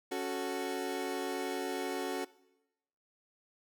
30% pulse chord, F# minor, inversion second, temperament equal, 277.2 / 370 / 440 Hz, C#4 / F#4 / A4, 0 / 0 / 0 cents, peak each -37 / -34 / -37 dBFS, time 0.11-2.25 s, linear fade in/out 10 ms, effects noise-tail reverb RT60 0.9 s tail -20 dB re dry

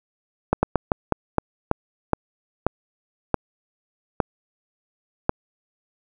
slowing click train, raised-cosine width 1 ms, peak -3 dBFS, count 12, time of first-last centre 0.53-5.294 s, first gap 100 ms, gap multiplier 1.27, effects none

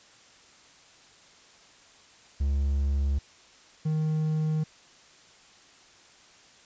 triangle tone pair in turn, 69.8 / 155.66 Hz, C#2 / D#3, +13 / +1 cents, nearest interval octave + major second, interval 1388 cents, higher second, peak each -21 / -22 dBFS, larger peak first, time 2.4-3.19 / 3.85-4.64 s, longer neither, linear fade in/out 10 ms, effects white hiss -55 dBFS RMS until 6.65 s + resampled to 16000 Hz

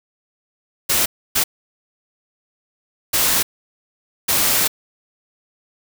white noise bursts at uneven times, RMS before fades -17 dBFS, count 4, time 0.89-1.06 / 1.35-1.44 / 3.13-3.43 / 4.28-4.68 s, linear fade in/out 10 ms, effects none

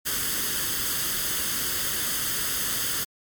white noise with comb filter, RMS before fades -27 dBFS, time 0.05-3.05 s, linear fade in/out 20 ms, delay 0.62 ms, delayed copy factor +0.65, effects MP3 96 kbps

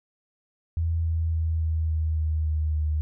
sine tone with pitch steps, 82.6 / 81.7 / 80.81 / 79.92 / 79.05 / 78.19 / 77.34 / 76.49 Hz, E2 / E2 / E2 / D#2 / D#2 / D#2 / D#2 / D#2, +4 / -15 / -34 / +47 / +28 / +9 / -10 / -29 cents, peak -22 dBFS, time 0.77-3.01 s, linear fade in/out 0 ms, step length 280 ms, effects none

